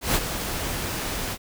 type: noise with ADSR envelope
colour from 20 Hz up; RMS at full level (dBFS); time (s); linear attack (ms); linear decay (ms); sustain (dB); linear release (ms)
pink; -20; 0.01-1.38; 140; 42; -9; 55
effects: none